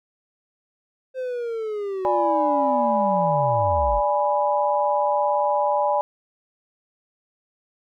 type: linear sweep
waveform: triangle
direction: down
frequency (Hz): 523.3 to 38.89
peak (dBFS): -23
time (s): 1.14-4.02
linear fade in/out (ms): 50
type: chord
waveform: sine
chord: G# diminished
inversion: second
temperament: equal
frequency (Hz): 587.3 / 830.6 / 987.8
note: D5 / G#5 / B5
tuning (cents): 0 / 0 / 0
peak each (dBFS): -22 / -22 / -24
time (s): 2.05-6.01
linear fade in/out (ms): 0
effects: none